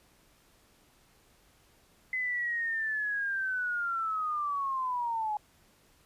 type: linear sweep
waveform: sine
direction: down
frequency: 2038 to 830.6 Hz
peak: -29 dBFS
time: 2.13-5.37 s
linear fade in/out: 2 ms
effects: pink hiss -64 dBFS RMS until 6.05 s + resampled to 32000 Hz